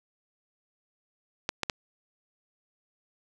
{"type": "clicks", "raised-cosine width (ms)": 0.2, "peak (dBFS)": -10, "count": 3, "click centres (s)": [1.491, 1.633, 1.698], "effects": []}